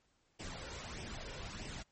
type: noise with flanger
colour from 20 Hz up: pink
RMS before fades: -45 dBFS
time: 0.39-1.83 s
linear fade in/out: 10 ms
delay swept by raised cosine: 0.36 to 2.16 ms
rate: 1.6 Hz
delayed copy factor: +0.5
effects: pink hiss -75 dBFS RMS until 1.91 s + MP3 32 kbps